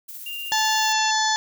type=noise with tremolo; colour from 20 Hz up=violet; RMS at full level=-36 dBFS; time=0.08-0.93 s; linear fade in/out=10 ms; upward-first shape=sine; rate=16 Hz; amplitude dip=30%
type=tone with pitch glide; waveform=sine; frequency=2794 to 2713 Hz; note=F7 to E7; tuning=0 to +49 cents; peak=-30 dBFS; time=0.26-1.11 s; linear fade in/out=5 ms; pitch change=-51 cents; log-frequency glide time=0.77-0.96 s
type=harmonic tone; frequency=870 Hz; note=A5; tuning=20 cents flat; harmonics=1 / 2 / 4 / 5 / 6 / 7 / 8; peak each=-22 / -25 / -28 / -29 / -30 / -30 / -31 dBFS; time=0.52-1.36 s; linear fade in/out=0 ms
effects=none